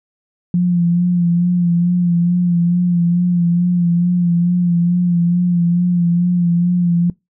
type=tone with vibrato; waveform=sine; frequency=174.61 Hz; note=F3; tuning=in tune; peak=-11 dBFS; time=0.54-7.1 s; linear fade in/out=2 ms; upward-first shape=sine; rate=2.3 Hz; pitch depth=35 cents each way; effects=noise-tail reverb RT60 0.2 s tail -24 dB re dry